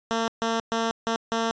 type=tone bursts at uneven times; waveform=10% pulse; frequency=227.5 Hz; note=A#3; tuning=42 cents flat; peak=-15 dBFS; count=5; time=0.11-0.28 / 0.42-0.6 / 0.72-0.91 / 1.07-1.16 / 1.32-1.51 s; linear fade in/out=0 ms; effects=resampled to 16000 Hz